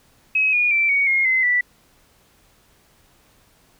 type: tone with pitch steps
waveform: sine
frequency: 2551 / 2443 / 2339 / 2240 / 2145 / 2054 / 1967.1 Hz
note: D#7 / D#7 / D7 / C#7 / C7 / C7 / B6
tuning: +43 / -32 / -8 / +18 / +42 / -33 / -7 cents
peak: -15 dBFS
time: 0.35-1.61 s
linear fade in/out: 5 ms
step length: 180 ms
effects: pink hiss -57 dBFS RMS until 3.79 s